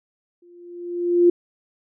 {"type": "tone with exponential growth", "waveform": "sine", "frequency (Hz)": 349.2, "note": "F4", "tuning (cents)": 0, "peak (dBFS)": -9, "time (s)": [0.42, 1.3], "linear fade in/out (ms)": 5, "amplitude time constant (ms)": 190, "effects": []}